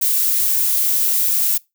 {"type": "noise", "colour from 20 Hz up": "violet", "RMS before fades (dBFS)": -17, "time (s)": [0.01, 1.58], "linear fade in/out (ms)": 10, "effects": ["noise-tail reverb RT60 0.2 s tail -22 dB re dry"]}